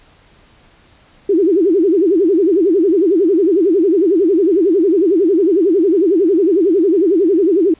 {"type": "tone with vibrato", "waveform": "sine", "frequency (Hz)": 360, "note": "F#4", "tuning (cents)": -47, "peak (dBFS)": -9, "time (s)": [1.29, 7.74], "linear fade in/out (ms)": 5, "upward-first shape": "sine", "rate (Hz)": 11, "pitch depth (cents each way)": 240, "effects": ["pink hiss -49 dBFS RMS until 7.79 s", "resampled to 8000 Hz"]}